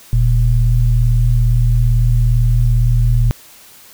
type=tone pair together; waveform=sine; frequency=40.77 / 118.5 Hz; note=E1 / A#2; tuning=-18 / +29 cents; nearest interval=octave + tritone; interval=1847 cents; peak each=-12 / -12 dBFS; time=0.13-3.31 s; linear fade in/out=0 ms; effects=white hiss -42 dBFS RMS until 3.93 s